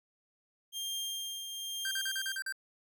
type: tone with tremolo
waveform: sawtooth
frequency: 3198 Hz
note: G7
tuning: 34 cents sharp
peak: -31 dBFS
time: 0.72-2.39 s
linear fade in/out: 50 ms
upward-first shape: triangle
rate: 1 Hz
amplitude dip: 50%
type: tone bursts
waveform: square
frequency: 1568 Hz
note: G6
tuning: in tune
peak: -35 dBFS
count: 7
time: 1.85-2.524 s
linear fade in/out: 2 ms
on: 62 ms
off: 40 ms
effects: none